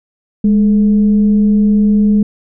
sine tone with frequency modulation, 207.7 Hz, G#3, in tune, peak -7 dBFS, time 0.44-2.23 s, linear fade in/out 5 ms, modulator 233 Hz, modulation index 0.24, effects none

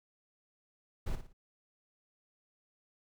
brown noise with echo, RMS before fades -33 dBFS, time 1.06-1.16 s, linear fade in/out 10 ms, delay 57 ms, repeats 3, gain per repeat -9 dB, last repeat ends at 1.331 s, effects none

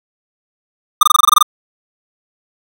square tone bursts, 1210 Hz, D#6, 49 cents flat, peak -4 dBFS, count 10, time 1.01-1.427 s, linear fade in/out 5 ms, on 21 ms, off 23 ms, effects none

